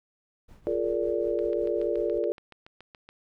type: noise with tremolo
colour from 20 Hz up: brown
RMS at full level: -47 dBFS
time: 0.48-2.19 s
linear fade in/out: 10 ms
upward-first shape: triangle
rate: 5.4 Hz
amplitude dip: 75%
type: chord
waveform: sine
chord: Bb dominant seventh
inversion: second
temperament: just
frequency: 349.6 / 419.5 / 466.2 / 582.7 Hz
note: F4 / Ab4 / Bb4 / D5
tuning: +2 / +17 / 0 / -14 cents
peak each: -30 dBFS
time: 0.67-2.32 s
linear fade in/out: 0 ms
type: click train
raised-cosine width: 0.3 ms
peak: -31 dBFS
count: 13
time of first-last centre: 1.39-3.09 s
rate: 7.06 Hz
effects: none